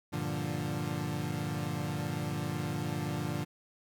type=chord; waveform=30% pulse; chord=G minor seventh; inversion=none; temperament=equal; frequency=98 / 116.54 / 146.83 / 174.61 Hz; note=G2 / Bb2 / D3 / F3; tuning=0 / 0 / 0 / 0 cents; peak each=-38 / -37 / -33 / -36 dBFS; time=0.12-3.45 s; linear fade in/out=20 ms; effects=none